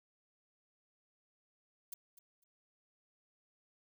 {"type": "noise with echo", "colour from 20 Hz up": "violet", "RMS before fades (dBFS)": -44, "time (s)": [1.92, 1.94], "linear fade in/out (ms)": 5, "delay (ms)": 250, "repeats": 2, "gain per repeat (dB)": -14, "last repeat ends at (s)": 2.44, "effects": []}